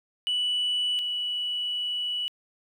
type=tone pair in turn; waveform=sine; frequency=2960 / 2949 Hz; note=F#7 / F#7; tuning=0 / -6 cents; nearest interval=unison; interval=6 cents; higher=first; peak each=-22 / -26 dBFS; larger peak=first; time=0.27-0.99 / 0.99-2.28 s; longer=second; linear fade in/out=0 ms; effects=tanh soft clip ceiling -21 dBFS + 10-bit